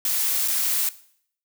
blue noise with dropouts, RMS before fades -23 dBFS, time 0.05-0.89 s, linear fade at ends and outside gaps 2 ms, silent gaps 0.478-0.482 s, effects noise-tail reverb RT60 0.6 s tail -17 dB re dry

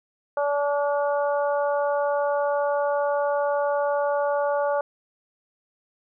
harmonic tone, 287.4 Hz, D4, 37 cents flat, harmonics 2 / 3 / 4 / 5, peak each -22 / -28 / -32 / -34 dBFS, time 0.37-4.81 s, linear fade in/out 2 ms, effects none

